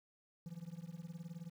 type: tone with tremolo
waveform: triangle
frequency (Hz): 168.6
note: E3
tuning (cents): +39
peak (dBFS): -39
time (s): 0.46-1.5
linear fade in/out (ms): 0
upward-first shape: triangle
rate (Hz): 19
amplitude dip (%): 100
effects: 11-bit